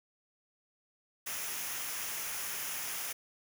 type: noise with comb filter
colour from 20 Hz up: white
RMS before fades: -38 dBFS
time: 1.26-3.13 s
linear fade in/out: 10 ms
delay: 0.24 ms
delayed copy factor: -0.5
effects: none